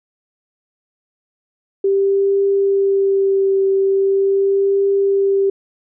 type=tone with vibrato; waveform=sine; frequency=392 Hz; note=G4; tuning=in tune; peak=-12 dBFS; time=1.84-5.5 s; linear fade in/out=5 ms; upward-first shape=triangle; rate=0.41 Hz; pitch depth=18 cents each way; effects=none